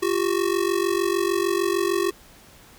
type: ring-modulated tone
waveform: square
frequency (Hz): 370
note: F#4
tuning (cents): 0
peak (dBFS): -18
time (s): 0.02-2.11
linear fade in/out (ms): 10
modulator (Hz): 23.3
effects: pink hiss -50 dBFS RMS until 2.78 s